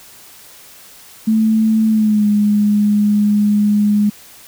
sine tone with pitch glide, 220 to 207.7 Hz, A3 to G#3, 0 to 0 cents, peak -10 dBFS, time 1.27-4.1 s, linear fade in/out 10 ms, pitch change -100 cents, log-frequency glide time 1.89-2.27 s, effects white hiss -41 dBFS RMS until 4.47 s

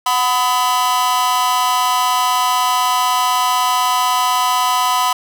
45% pulse tone with amplitude modulation, 1002 Hz, B5, 25 cents sharp, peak -9 dBFS, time 0.06-5.13 s, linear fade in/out 5 ms, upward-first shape sine, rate 264 Hz, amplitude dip 100%, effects none

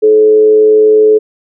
sine tone with frequency modulation, 430 Hz, A4, 40 cents flat, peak -3 dBFS, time 0.02-1.19 s, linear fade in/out 20 ms, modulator 112 Hz, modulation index 0.24, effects none

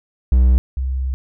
triangle / sine tone pair in turn, 62.8 / 65.33 Hz, B1 / C2, +30 / -2 cents, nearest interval minor second, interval 68 cents, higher second, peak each -7 / -18 dBFS, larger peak first, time 0.32-0.58 / 0.77-1.14 s, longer second, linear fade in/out 0 ms, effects none

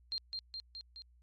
sine tone with echo, 4186 Hz, C8, in tune, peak -34 dBFS, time 0.12-0.18 s, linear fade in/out 0 ms, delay 210 ms, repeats 4, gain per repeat -3 dB, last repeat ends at 1.02 s, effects added 60 Hz sine -61 dBFS peak until 1.22 s + MP3 32 kbps

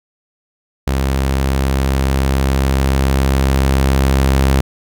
sawtooth tone with level ramp, 67.1 Hz, C2, 44 cents sharp, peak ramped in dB -10 to -6 dBFS, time 0.87-4.61 s, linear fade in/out 5 ms, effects none

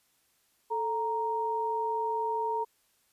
sine tone pair together, 440 / 932.3 Hz, A4 / A#5, 0 / 0 cents, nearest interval octave + minor second, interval 1300 cents, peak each -33 / -29 dBFS, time 0.7-2.65 s, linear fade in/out 20 ms, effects white hiss -70 dBFS RMS until 3.12 s + resampled to 32000 Hz

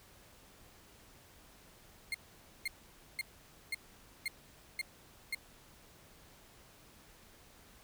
35% pulse tone bursts, 2123 Hz, C7, 25 cents sharp, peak -32 dBFS, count 7, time 2.12-5.348 s, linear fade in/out 2 ms, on 24 ms, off 510 ms, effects pink hiss -60 dBFS RMS until 7.83 s

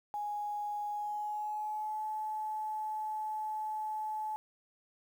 sine tone with pitch glide, 830.6 to 861.4 Hz, G#5 to A5, 0 to -37 cents, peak -34 dBFS, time 0.14-4.36 s, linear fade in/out 0 ms, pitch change +63 cents, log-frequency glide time 0.92-2.03 s, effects 10-bit

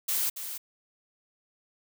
blue noise with echo, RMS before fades -28 dBFS, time 0.08-0.3 s, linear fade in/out 10 ms, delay 280 ms, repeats 1, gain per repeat -9 dB, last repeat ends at 0.58 s, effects none

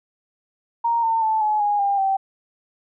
sine tone with pitch steps, 932.3 / 904.2 / 876.9 / 850.5 / 824.8 / 800 / 775.9 Hz, A#5 / A5 / A5 / G#5 / G#5 / G5 / G5, 0 / +47 / -6 / +41 / -12 / +35 / -18 cents, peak -17 dBFS, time 0.84-2.17 s, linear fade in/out 10 ms, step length 190 ms, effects none

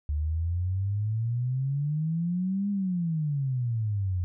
sine exponential two-way sweep, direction up then down, 72.6 to 204.6 to 87.3 Hz, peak -25 dBFS, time 0.09-4.24 s, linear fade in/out 0 ms, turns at 2.7 s, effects none

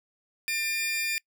sawtooth tone pair together, 1799 / 2401 Hz, A6 / D7, +38 / +38 cents, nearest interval perfect fourth, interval 500 cents, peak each -32 / -24 dBFS, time 0.48-1.18 s, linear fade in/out 0 ms, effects noise-tail reverb RT60 0.1 s tail -25 dB re dry

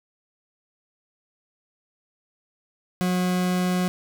40% pulse tone, 181.4 Hz, F#3, 34 cents flat, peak -20 dBFS, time 3.01-3.88 s, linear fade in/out 0 ms, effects 9-bit

